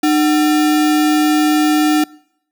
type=tone with sample-and-hold; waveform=sine; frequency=303.8 Hz; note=D#4; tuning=41 cents flat; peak=-10 dBFS; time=0.03-2.04 s; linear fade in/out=5 ms; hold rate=1050 Hz; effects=noise-tail reverb RT60 0.7 s tail -24 dB re dry